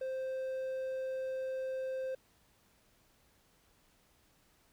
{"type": "tone", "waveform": "triangle", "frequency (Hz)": 523.3, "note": "C5", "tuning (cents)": 0, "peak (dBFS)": -33, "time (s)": [0.01, 2.15], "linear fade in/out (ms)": 5, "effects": ["pink hiss -69 dBFS RMS until 4.72 s"]}